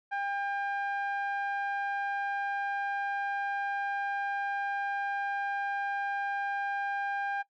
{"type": "tone with low-pass filter", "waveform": "sawtooth", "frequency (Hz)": 800, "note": "G5", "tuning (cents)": 35, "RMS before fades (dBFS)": -33, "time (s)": [0.11, 7.43], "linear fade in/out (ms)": 20, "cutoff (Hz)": 1600, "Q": 1.8, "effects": ["noise-tail reverb RT60 0.1 s tail -18 dB re dry"]}